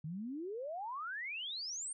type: exponential sweep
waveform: sine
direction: up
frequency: 146.83 to 9110 Hz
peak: -39 dBFS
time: 0.04-1.93 s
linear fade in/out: 5 ms
effects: none